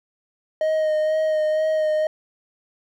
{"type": "tone with vibrato", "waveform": "triangle", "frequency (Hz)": 622.3, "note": "D#5", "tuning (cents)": 0, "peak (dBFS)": -16, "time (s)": [0.61, 2.07], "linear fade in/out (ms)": 2, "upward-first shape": "sine", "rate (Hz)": 2.1, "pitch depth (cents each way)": 19, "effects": []}